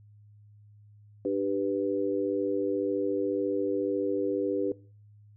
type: chord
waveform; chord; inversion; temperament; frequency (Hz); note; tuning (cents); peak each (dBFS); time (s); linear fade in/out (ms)
sine; G major; second; equal with one note detuned; 297.8 / 392 / 493.9; D4 / G4 / B4; +24 / 0 / 0; -30; 1.25-4.72; 2
effects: noise-tail reverb RT60 0.4 s tail -20 dB re dry + added 104 Hz sine -52 dBFS peak until 5.36 s